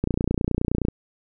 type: click train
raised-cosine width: 3 ms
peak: -9 dBFS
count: 26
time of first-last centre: 0.04-0.885 s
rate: 29.6 Hz
effects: none